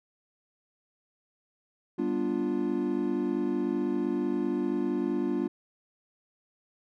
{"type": "chord", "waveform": "triangle", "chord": "G dominant seventh", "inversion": "none", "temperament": "equal with one note detuned", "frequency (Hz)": [196, 243.4, 293.7, 349.2], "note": ["G3", "B3", "D4", "F4"], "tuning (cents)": [0, -25, 0, 0], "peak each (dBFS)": [-33, -30, -29, -29], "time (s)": [1.98, 5.48], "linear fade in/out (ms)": 10, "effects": []}